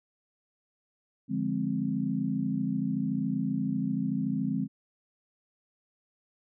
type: chord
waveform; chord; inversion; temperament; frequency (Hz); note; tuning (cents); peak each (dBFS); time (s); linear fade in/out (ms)
sine; D half-diminished seventh; none; equal; 146.83 / 174.61 / 207.7 / 261.6; D3 / F3 / Ab3 / C4; 0 / 0 / 0 / 0; -35 / -34 / -31 / -31; 1.28-4.68; 50
effects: none